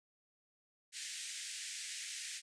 white band-pass noise, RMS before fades -45 dBFS, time 0.92-2.42 s, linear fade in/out 50 ms, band 1700 to 9000 Hz, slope 48 dB/octave, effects none

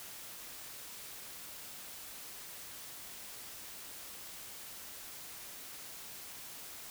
silence, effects white hiss -48 dBFS RMS until 6.9 s

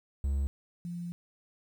triangle / sine tone pair in turn, 69.3 / 173.57 Hz, C#2 / F3, 0 / -10 cents, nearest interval octave + major third, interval 1590 cents, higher second, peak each -25 / -35 dBFS, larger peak first, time 0.24-0.47 / 0.85-1.12 s, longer second, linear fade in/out 0 ms, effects 10-bit

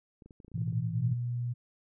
clicks, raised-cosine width 3 ms, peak -39 dBFS, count 11, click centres 0.222 / 0.26 / 0.308 / 0.402 / 0.447 / 0.481 / 0.517 / 0.578 / 0.617 / 0.678 / 0.726 s
sine chord, A suspended second, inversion none, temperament equal, 110 / 123.47 / 164.81 Hz, A2 / B2 / E3, 0 / 0 / 0 cents, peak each -34 / -34 / -34 dBFS, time 0.54-1.14 s, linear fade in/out 10 ms
sine tone, 121 Hz, B2, 35 cents flat, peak -30 dBFS, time 0.76-1.54 s, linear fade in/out 20 ms
effects none

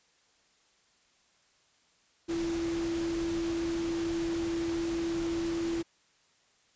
sine tone in noise, 334.8 Hz, E4, 27 cents sharp, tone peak -29 dBFS, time 2.28-5.83 s, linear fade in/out 20 ms, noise pink, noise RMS -41 dBFS, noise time 2.28-5.83 s, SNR +9 dB, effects white hiss -67 dBFS RMS until 6.75 s + resampled to 16000 Hz

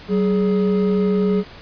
triangle tone pair together, 190 / 418.7 Hz, F#3 / G#4, +46 / +14 cents, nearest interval octave + major second, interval 1368 cents, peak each -15 / -17 dBFS, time 0.08-1.44 s, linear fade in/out 50 ms, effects pink hiss -40 dBFS RMS until 1.61 s + resampled to 11025 Hz

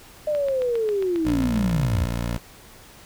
sine linear sweep, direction down, 613 to 69.5 Hz, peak -20 dBFS, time 0.27-2.05 s, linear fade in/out 5 ms
click train, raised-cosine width 0.3 ms, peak -20 dBFS, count 13, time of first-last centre 0.35-1.969 s, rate 7.41 Hz
15% pulse tone, 58.5 Hz, A#1, 7 cents sharp, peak -18 dBFS, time 1.25-2.38 s, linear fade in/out 5 ms
effects pink hiss -47 dBFS RMS until 3.05 s

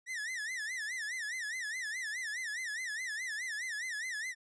45% pulse tone with vibrato, 1864.7 Hz, A#6, in tune, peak -36 dBFS, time 0.06-4.35 s, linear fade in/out 50 ms, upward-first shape sine, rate 4.8 Hz, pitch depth 180 cents each way, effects resampled to 22050 Hz

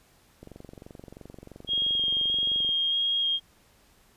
click train, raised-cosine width 2 ms, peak -30 dBFS, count 53, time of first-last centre 0.43-2.691 s, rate 23 Hz
sine tone with vibrato, 3248 Hz, G#7, 39 cents flat, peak -23 dBFS, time 1.67-3.4 s, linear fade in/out 50 ms, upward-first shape square, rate 1.6 Hz, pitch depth 8 cents each way
effects pink hiss -61 dBFS RMS until 4.16 s + resampled to 32000 Hz

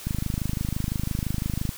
click train, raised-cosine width 5 ms, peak -14 dBFS, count 43, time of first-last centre 0.07-1.692 s, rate 25.9 Hz, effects white hiss -41 dBFS RMS until 1.77 s

